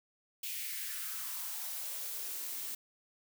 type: noise with high-pass filter sweep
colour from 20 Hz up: blue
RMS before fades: -40 dBFS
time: 0.43-2.75 s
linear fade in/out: 5 ms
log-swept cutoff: 2700 to 230 Hz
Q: 3
effects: none